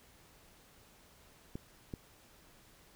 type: clicks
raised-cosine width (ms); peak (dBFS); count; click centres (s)
3; -27; 2; 1.555 / 1.938
effects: pink hiss -62 dBFS RMS until 2.95 s